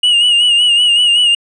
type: tone with vibrato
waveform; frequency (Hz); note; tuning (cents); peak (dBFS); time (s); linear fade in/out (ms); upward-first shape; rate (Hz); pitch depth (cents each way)
triangle; 2878; F#7; -49; -6; 0.03-1.35; 5; sine; 5.3; 52
effects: resampled to 24000 Hz